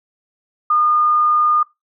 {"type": "tone", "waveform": "sine", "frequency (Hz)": 1218, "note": "D#6", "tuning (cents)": -37, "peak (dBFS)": -12, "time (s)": [0.7, 1.63], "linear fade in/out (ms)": 5, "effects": ["noise-tail reverb RT60 0.2 s tail -20 dB re dry"]}